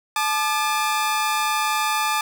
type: tone pair together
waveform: sawtooth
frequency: 864 / 1200.2 Hz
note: A5 / D6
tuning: -32 / +37 cents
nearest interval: tritone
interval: 569 cents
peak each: -19 dBFS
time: 0.16-2.21 s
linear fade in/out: 2 ms
effects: none